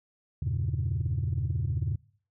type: chord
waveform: sine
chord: E diminished seventh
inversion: none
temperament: equal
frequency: 82.41 / 98 / 116.54 / 138.59 Hz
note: E2 / G2 / Bb2 / Db3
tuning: 0 / 0 / 0 / 0 cents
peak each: -31 dBFS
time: 0.42-1.96 s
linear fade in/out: 5 ms
effects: noise-tail reverb RT60 0.5 s tail -23 dB re dry + tanh soft clip ceiling -21 dBFS